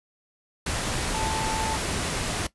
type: tone in noise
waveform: sine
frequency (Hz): 880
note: A5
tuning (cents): 0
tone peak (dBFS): -29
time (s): 1.14-1.76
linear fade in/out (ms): 5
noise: pink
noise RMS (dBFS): -28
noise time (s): 0.66-2.47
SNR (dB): -4
effects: noise-tail reverb RT60 0.1 s tail -17 dB re dry + resampled to 24000 Hz